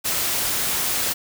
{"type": "noise", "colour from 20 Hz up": "white", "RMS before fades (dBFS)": -23, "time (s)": [0.04, 1.14], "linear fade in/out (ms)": 20, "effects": []}